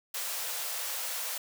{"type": "high-pass noise", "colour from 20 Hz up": "white", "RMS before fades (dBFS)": -35, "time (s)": [0.14, 1.38], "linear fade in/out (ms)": 5, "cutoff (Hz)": 460, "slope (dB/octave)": 96, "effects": []}